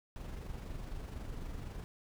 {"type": "noise with amplitude modulation", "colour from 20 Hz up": "brown", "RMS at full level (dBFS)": -41, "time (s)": [0.16, 1.84], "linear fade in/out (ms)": 0, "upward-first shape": "sine", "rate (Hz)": 24, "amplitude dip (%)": 40, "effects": []}